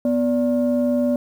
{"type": "tone pair together", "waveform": "sine", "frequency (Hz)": [246.9, 581.2], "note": ["B3", "D5"], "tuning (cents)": [0, -18], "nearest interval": "octave + minor third", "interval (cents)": 1482, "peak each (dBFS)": [-17, -20], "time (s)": [0.05, 1.16], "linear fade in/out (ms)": 2, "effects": ["tanh soft clip ceiling -11 dBFS", "8-bit"]}